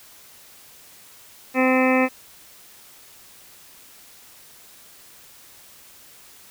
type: harmonic tone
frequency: 258.2 Hz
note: C4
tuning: 23 cents flat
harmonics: 1 / 2 / 3 / 4 / 5 / 7 / 8 / 9 / 10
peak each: -19 / -21 / -26 / -28 / -30 / -28 / -28 / -29 / -28 dBFS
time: 1.54-2.09 s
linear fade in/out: 50 ms
effects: white hiss -48 dBFS RMS until 6.5 s